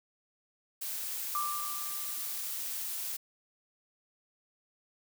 blue noise, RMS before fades -37 dBFS, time 0.81-3.17 s, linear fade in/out 10 ms
sine tone with exponential decay, 1182 Hz, D6, 11 cents sharp, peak -29 dBFS, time 1.35-2.6 s, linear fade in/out 1 ms, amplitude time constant 270 ms
effects none

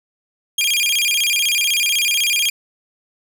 sawtooth tone with vibrato, 2794 Hz, F7, in tune, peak -12 dBFS, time 0.58-2.5 s, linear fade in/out 5 ms, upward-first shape square, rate 16 Hz, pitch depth 260 cents each way, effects none

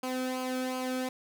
sawtooth tone with flanger, 256.2 Hz, C4, 36 cents flat, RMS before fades -33 dBFS, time 0.03-1.09 s, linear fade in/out 5 ms, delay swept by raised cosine 0.53 to 1.06 ms, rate 2.7 Hz, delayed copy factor -0.65, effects none

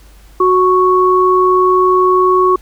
sine tone pair together, 368.7 / 1108 Hz, F#4 / C#6, -6 / -1 cents, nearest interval octave + perfect fifth, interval 1905 cents, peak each -10 dBFS, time 0.4-2.56 s, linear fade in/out 5 ms, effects added 50 Hz sine -39 dBFS peak until 2.61 s + pink hiss -47 dBFS RMS until 2.61 s

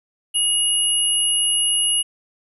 sine tone pair together, 2881 / 10897 Hz, F#7 / F9, -47 / -44 cents, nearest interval octave + major seventh, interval 2303 cents, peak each -19 dBFS, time 0.34-2.03 s, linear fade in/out 20 ms, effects none

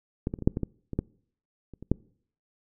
clicks, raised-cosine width 3 ms, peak -14 / -18 / -30 / -21 / -6 / -16 / -15 / -21 / -12 / -30 / -28 / -9 dBFS, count 12, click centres 0.271 / 0.339 / 0.388 / 0.423 / 0.475 / 0.571 / 0.633 / 0.933 / 0.99 / 1.737 / 1.826 / 1.916 s, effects noise-tail reverb RT60 0.6 s tail -25 dB re dry

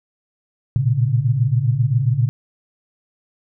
sine tone cluster, 114 / 121.5 / 139.7 Hz, A#2 / B2 / C#3, -38 / -28 / +14 cents, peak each -19 dBFS, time 0.76-2.29 s, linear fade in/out 0 ms, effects none

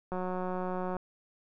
click train, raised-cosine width 1 ms, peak -22 dBFS, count 156, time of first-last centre 0.12-0.967 s, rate 183 Hz, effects none

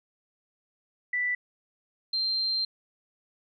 sine tone pair in turn, 1975.5 / 4157 Hz, B6 / C8, 0 / -12 cents, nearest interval octave + minor second, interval 1288 cents, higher second, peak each -25 / -25 dBFS, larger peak neither, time 1.13-1.35 / 2.13-2.65 s, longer second, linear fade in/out 5 ms, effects none

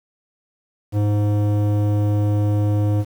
square tone with low-pass filter, 103.83 Hz, G#2, in tune, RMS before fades -18 dBFS, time 0.92-3.05 s, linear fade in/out 50 ms, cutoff 560 Hz, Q 0.87, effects 7-bit

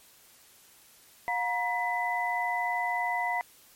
sine tone cluster, 717 / 950 / 2000 Hz, F5 / A#5 / B6, +45 / +33 / +21 cents, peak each -31 dBFS, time 1.28-3.41 s, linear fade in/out 0 ms, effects white hiss -57 dBFS RMS until 3.75 s + MP3 64 kbps

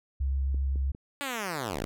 sine tone with vibrato, 67.6 Hz, C#2, 43 cents flat, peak -25 dBFS, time 0.2-0.92 s, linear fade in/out 10 ms, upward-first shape sine, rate 7.6 Hz, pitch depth 14 cents each way
clicks, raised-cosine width 3 ms, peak -30 dBFS, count 3, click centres 0.545 / 0.758 / 0.949 s
5% pulse linear sweep, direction down, 290 to 39.32 Hz, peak -20 dBFS, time 1.21-1.85 s, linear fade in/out 0 ms
effects none

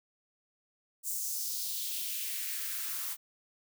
blue noise with high-pass filter sweep, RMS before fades -36 dBFS, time 1.03-3.17 s, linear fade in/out 50 ms, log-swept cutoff 7700 to 970 Hz, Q 2.1, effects none

